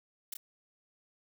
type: noise with echo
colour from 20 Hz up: blue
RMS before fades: -39 dBFS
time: 0.32-0.34 s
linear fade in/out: 5 ms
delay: 30 ms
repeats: 1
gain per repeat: -3 dB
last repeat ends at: 0.37 s
effects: none